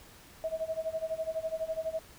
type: tone with tremolo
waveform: sine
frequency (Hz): 643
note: E5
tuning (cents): -43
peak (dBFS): -28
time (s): 0.44-1.99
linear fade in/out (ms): 0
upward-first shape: sine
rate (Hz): 12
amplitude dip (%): 90
effects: pink hiss -54 dBFS RMS until 2.18 s